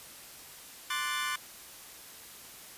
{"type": "chord", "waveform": "25% pulse", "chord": "D dominant seventh", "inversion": "third", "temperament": "equal", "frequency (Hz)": [1046.5, 1174.7, 1480, 1760], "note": ["C6", "D6", "F#6", "A6"], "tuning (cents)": [0, 0, 0, 0], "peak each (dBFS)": -33, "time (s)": [0.9, 1.36], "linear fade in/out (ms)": 5, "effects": ["white hiss -49 dBFS RMS until 2.77 s", "resampled to 32000 Hz"]}